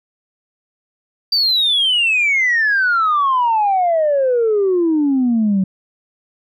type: exponential sweep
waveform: sine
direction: down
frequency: 4699 to 185.6 Hz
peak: -11 dBFS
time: 1.32-5.64 s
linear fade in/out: 5 ms
effects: tanh soft clip ceiling -9 dBFS